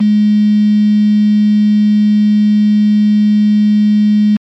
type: tone with quantisation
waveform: sine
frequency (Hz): 210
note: G#3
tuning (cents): +19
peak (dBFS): -6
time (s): 0-4.37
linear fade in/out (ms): 10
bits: 4
effects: low-pass 3000 Hz 12 dB/octave + MP3 96 kbps